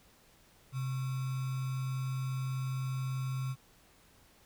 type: tone with sample-and-hold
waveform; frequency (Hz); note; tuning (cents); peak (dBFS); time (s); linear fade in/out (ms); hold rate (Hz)
sine; 130.81; C3; 0; -32; 0.72-3.56; 50; 1225
effects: pink hiss -63 dBFS RMS until 4.45 s